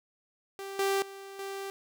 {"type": "tone with level steps", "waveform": "sawtooth", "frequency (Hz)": 392, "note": "G4", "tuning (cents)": 0, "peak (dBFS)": [-34, -22, -39, -32], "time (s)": [0.59, 1.7], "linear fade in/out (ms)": 0, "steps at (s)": [0.79, 1.02, 1.39], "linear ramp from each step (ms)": 2, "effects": []}